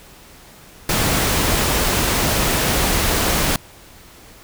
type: noise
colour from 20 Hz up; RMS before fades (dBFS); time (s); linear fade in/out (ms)
pink; -18; 0.89-3.56; 2
effects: pink hiss -44 dBFS RMS until 4.43 s